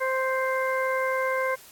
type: harmonic tone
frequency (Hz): 523.3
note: C5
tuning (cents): 0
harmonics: 1 / 2 / 3 / 4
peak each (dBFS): -26 / -29 / -31 / -32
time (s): 0-1.56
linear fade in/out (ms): 20
effects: white hiss -50 dBFS RMS until 1.71 s + AAC 64 kbps